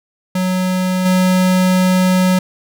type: tone with level steps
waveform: square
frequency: 184.5 Hz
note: F#3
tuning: 5 cents flat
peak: -15 / -11 dBFS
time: 0.35-2.39 s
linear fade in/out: 5 ms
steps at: 1.05 s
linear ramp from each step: 10 ms
effects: none